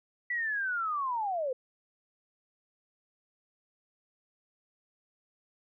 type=linear sweep; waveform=sine; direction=down; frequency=1974 to 491.8 Hz; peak=-29 dBFS; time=0.3-1.53 s; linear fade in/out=5 ms; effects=none